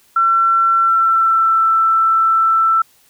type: tone with pitch glide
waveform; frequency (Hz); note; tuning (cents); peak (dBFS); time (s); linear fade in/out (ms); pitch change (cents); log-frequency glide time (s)
sine; 1350 to 1330.6; E6 to E6; +41 to +16; -10; 0.16-2.82; 5; -25; 0.8-1.65
effects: white hiss -53 dBFS RMS until 3.09 s